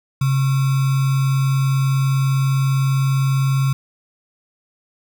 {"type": "tone with sample-and-hold", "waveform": "sine", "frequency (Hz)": 134.9, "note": "C#3", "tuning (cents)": -47, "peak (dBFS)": -14, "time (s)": [0.21, 3.73], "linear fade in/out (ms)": 5, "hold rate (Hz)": 1225, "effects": []}